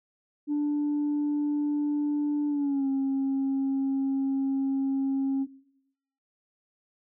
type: tone with pitch glide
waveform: sine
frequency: 293.7 to 270.9 Hz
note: D4 to C#4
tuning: 0 to -40 cents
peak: -22 dBFS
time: 0.47-5.47 s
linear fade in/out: 50 ms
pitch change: -140 cents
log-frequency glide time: 2.48-2.87 s
effects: noise-tail reverb RT60 0.8 s tail -20 dB re dry + tanh soft clip ceiling -22 dBFS